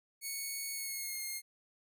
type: tone with pitch glide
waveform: 5% pulse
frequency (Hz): 2217 to 2133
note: C#7 to C7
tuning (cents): 0 to +33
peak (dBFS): -28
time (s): 0.21-1.42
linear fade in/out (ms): 50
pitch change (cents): -67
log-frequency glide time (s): 0.72-1.21
effects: none